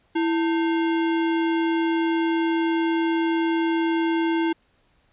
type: tone with sample-and-hold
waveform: sine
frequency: 329.6 Hz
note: E4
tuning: in tune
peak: -19 dBFS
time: 0.15-4.53 s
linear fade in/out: 10 ms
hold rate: 1225 Hz
effects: pink hiss -64 dBFS RMS until 5.12 s + resampled to 8000 Hz